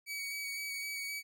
sawtooth tone with vibrato, 2263 Hz, C#7, 35 cents sharp, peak -34 dBFS, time 0.06-1.23 s, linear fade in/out 50 ms, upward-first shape square, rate 3.9 Hz, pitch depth 13 cents each way, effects none

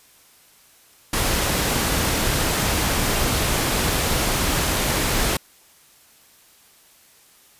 pink noise, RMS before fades -21 dBFS, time 1.13-5.37 s, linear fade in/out 5 ms, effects white hiss -53 dBFS RMS until 7.59 s + resampled to 32000 Hz

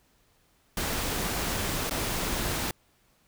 pink noise with dropouts, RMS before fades -30 dBFS, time 0.77-2.71 s, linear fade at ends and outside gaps 2 ms, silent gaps 1.896-1.909 s, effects pink hiss -66 dBFS RMS until 3.27 s

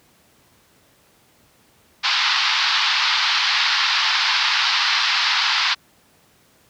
white band-pass noise, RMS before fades -19 dBFS, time 2.03-5.75 s, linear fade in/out 20 ms, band 870 to 4900 Hz, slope 48 dB/octave, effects pink hiss -56 dBFS RMS until 6.69 s + high-pass 80 Hz 12 dB/octave

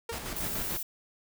sawtooth tone with exponential decay, 462.2 Hz, A#4, 15 cents flat, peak -27 dBFS, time 0.09-0.23 s, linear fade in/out 5 ms, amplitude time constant 29 ms
pink noise with tremolo, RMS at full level -36 dBFS, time 0.11-0.78 s, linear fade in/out 20 ms, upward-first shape square, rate 6.8 Hz, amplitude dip 40%
violet noise, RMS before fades -35 dBFS, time 0.36-0.83 s, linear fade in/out 5 ms
effects none

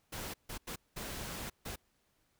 pink noise bursts at uneven times, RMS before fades -42 dBFS, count 5, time 0.12-0.34 / 0.49-0.58 / 0.67-0.76 / 0.96-1.5 / 1.65-1.76 s, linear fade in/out 10 ms, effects pink hiss -75 dBFS RMS until 2.39 s

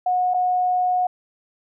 sine tone with dropouts, 728 Hz, F#5, 28 cents flat, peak -17 dBFS, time 0.06-1.07 s, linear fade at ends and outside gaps 5 ms, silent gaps 0.338-0.343 s, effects none

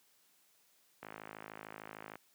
click train, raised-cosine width 0.5 ms, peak -30 dBFS, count 61, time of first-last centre 1.03-2.156 s, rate 53.3 Hz, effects white hiss -70 dBFS RMS until 2.34 s + high-pass 150 Hz 12 dB/octave

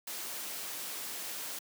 white noise, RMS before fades -40 dBFS, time 0.07-1.59 s, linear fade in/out 5 ms, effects high-pass 200 Hz 12 dB/octave

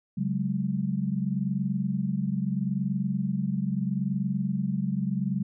sine chord, C# suspended fourth, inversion none, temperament equal with one note detuned, 138.59 / 186.93 / 207.7 Hz, C#3 / F#3 / G#3, 0 / +18 / 0 cents, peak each -31 / -28 / -30 dBFS, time 0.17-5.43 s, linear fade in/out 10 ms, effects none

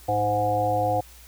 harmonic tone with a mistuned harmonic, 103.83 Hz, G#2, in tune, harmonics 1 / 3 / 5 / 7 / 8, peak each -29 / -33 / -26 / -23 / -32 dBFS, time 0.08-1.01 s, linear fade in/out 10 ms, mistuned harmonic 1, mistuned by +37 cents, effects added 60 Hz sine -48 dBFS peak until 1.27 s + white hiss -50 dBFS RMS until 1.27 s

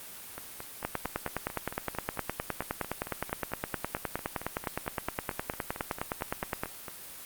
two click trains, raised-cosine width 0.5 ms, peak -23 / -14 dBFS, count 30 / 57, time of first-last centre 0.38-6.882 / 0.85-6.635 s, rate 4.46 / 9.68 Hz, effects white hiss -45 dBFS RMS until 7.25 s + Opus 32 kbps

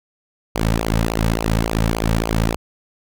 sawtooth tone with flanger, 55.4 Hz, A1, 13 cents sharp, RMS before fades -19 dBFS, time 0.55-2.56 s, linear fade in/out 5 ms, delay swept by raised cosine 0.53 to 2.93 ms, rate 3.5 Hz, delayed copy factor -0.8, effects none

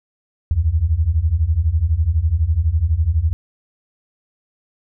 sine beating tone pair, 73.42 / 85.42 Hz, D2 / F2, 0 / -38 cents, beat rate 12 Hz, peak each -18 / -16 dBFS, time 0.51-3.33 s, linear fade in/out 0 ms, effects none

